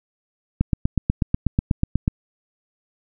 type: click train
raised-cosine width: 5 ms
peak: -5 dBFS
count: 13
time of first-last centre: 0.61-2.079 s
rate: 8.17 Hz
effects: none